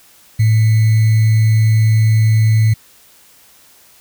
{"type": "tone with sample-and-hold", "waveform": "sine", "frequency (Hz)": 110, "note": "A2", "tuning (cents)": 0, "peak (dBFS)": -8, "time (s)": [0.39, 2.74], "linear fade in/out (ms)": 10, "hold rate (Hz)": 2100, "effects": ["white hiss -47 dBFS RMS until 4 s"]}